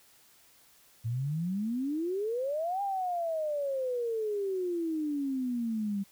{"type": "exponential two-way sweep", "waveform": "sine", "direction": "up then down", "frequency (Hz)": [110, 810, 194.6], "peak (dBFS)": -29, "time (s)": [1.04, 6.04], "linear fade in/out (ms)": 20, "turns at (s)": 2.82, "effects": ["white hiss -61 dBFS RMS until 6.11 s"]}